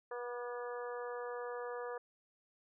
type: harmonic tone with a mistuned harmonic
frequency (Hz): 243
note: B3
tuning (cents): -28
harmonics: 2 / 3 / 4 / 5 / 6 / 7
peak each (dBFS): -41 / -50 / -49 / -49 / -55 / -52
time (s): 0.11-1.98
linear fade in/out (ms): 5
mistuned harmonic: 5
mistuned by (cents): -16
effects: none